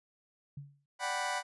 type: tone with exponential decay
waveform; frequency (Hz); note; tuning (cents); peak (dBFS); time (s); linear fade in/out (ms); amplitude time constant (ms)
sine; 141.8; C#3; +40; -38; 0.57-0.86; 5; 61
type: chord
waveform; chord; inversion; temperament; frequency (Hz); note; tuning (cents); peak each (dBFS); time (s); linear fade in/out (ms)
25% pulse; G major seventh; second; equal; 587.3 / 740 / 784 / 987.8; D5 / F#5 / G5 / B5; 0 / 0 / 0 / 0; -38 / -33 / -37 / -32; 0.99-1.43; 50
effects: resampled to 24000 Hz